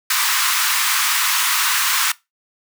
pink high-pass noise, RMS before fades -18 dBFS, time 0.1-2.12 s, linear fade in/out 5 ms, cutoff 1000 Hz, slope 48 dB/octave, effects noise-tail reverb RT60 0.2 s tail -20 dB re dry

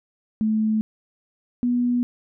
sine tone pair in turn, 217.4 / 244 Hz, A3 / B3, -21 / -21 cents, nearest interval major second, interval 200 cents, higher second, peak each -18 dBFS, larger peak neither, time 0.41-0.81 / 1.63-2.03 s, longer neither, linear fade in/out 0 ms, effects none

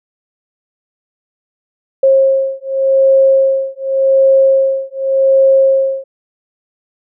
sine beating tone pair, 537 / 537.87 Hz, C5 / C5, +45 / +48 cents, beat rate 0.87 Hz, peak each -11 dBFS, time 2.03-6.04 s, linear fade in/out 5 ms, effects none

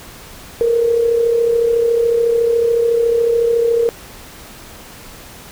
sine tone with amplitude modulation, 466.2 Hz, A#4, in tune, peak -9 dBFS, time 0.61-3.89 s, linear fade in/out 0 ms, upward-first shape sine, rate 33.9 Hz, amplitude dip 50%, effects pink hiss -37 dBFS RMS until 5.51 s

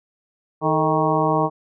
harmonic tone with a mistuned harmonic, 157.2 Hz, D#3, 18 cents sharp, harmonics 1 / 2 / 3 / 4 / 5 / 6 / 7, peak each -24 / -24 / -24 / -24 / -24 / -24 / -24 dBFS, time 0.61-1.5 s, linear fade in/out 50 ms, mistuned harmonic 3, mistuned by -83 cents, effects none

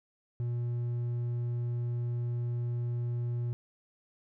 sine tone with hard clipping, 120 Hz, B2, 49 cents flat, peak -31 dBFS, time 0.4-3.53 s, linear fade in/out 0 ms, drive 3 dB, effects none

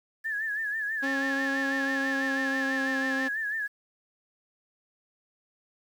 sine tone with vibrato, 1728 Hz, A6, 32 cents flat, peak -28 dBFS, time 0.24-3.68 s, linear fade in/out 20 ms, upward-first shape sine, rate 6.1 Hz, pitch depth 78 cents each way
sawtooth tone with pitch glide, 271.7 to 266 Hz, C#4 to C4, -35 to +29 cents, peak -25 dBFS, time 1.02-3.29 s, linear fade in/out 20 ms, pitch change -36 cents, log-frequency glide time 1.75-3.12 s
effects low-pass 6000 Hz 12 dB/octave + 9-bit

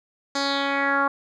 10% pulse tone with low-pass filter sweep, 278.5 Hz, C#4, 8 cents sharp, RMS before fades -23 dBFS, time 0.35-1.08 s, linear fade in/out 5 ms, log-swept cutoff 5700 to 1200 Hz, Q 3.6, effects none

